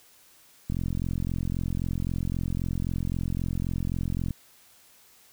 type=click train; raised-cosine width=5 ms; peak=-17 dBFS; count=159; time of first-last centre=0.7-4.307 s; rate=43.8 Hz; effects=white hiss -57 dBFS RMS until 5.32 s